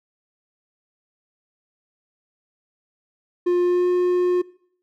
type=tone with pitch glide; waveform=triangle; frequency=354.2 to 358.5 Hz; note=F4 to F4; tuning=+24 to +45 cents; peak=-14 dBFS; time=3.46-4.42 s; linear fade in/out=10 ms; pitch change=+21 cents; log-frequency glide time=3.62-3.88 s; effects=noise-tail reverb RT60 0.6 s tail -22 dB re dry